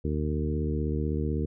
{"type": "harmonic tone with a mistuned harmonic", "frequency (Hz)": 76, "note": "D#2", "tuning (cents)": -40, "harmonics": [1, 2, 3, 4, 5, 6], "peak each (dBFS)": [-29, -32, -34, -35, -36, -37], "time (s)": [0.04, 1.46], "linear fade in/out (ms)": 10, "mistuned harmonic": 1, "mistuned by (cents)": 21, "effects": []}